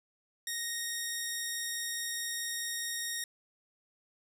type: tone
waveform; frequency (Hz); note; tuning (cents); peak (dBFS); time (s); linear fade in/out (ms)
10% pulse; 1864.7; A#6; 0; -25; 0.47-3.24; 2
effects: none